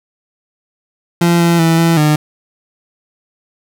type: tone with pitch steps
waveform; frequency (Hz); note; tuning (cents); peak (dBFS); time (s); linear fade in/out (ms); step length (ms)
30% pulse; 171.3 / 169.9 / 164.3 / 166.5 / 151.2; F3 / F3 / E3 / E3 / D#3; -33 / -47 / -5 / +18 / -49; -6; 1.21-2.16; 5; 190
effects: none